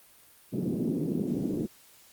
pink band-pass noise, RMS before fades -30 dBFS, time 0.52-1.67 s, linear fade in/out 20 ms, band 170 to 340 Hz, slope 24 dB/octave, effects white hiss -57 dBFS RMS until 2.12 s + Opus 32 kbps

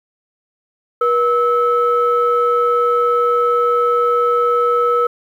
sine tone pair together, 480.9 / 1301.4 Hz, B4 / E6, -46 / -23 cents, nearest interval octave + perfect fourth, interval 1723 cents, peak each -14 dBFS, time 1.01-5.07 s, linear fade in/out 5 ms, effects tanh soft clip ceiling -5 dBFS + 8-bit

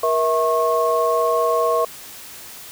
sine tone cluster, 474.9 / 650 / 1089 Hz, A#4 / E5 / C#6, +32 / -24 / -31 cents, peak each -20 dBFS, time 0.03-1.85 s, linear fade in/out 5 ms, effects white hiss -38 dBFS RMS until 2.71 s

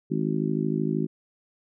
harmonic tone, 53 Hz, G#1, 36 cents sharp, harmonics 3 / 4 / 5 / 6 / 7, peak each -28 / -29 / -30 / -31 / -31 dBFS, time 0.1-1.07 s, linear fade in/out 20 ms, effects none

